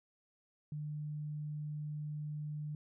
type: tone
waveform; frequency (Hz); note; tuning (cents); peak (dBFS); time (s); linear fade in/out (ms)
sine; 150; D3; +37; -38; 0.72-2.75; 2
effects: none